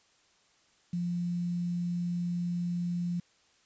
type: tone with quantisation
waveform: sine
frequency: 174.61 Hz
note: F3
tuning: in tune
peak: -29 dBFS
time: 0.93-3.2 s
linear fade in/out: 5 ms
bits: 9
effects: white hiss -66 dBFS RMS until 3.65 s + resampled to 16000 Hz